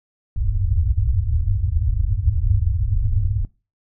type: low-pass noise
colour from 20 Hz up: white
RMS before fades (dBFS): -19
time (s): 0.36-3.45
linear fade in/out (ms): 2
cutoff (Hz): 110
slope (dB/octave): 96
effects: noise-tail reverb RT60 0.3 s tail -20 dB re dry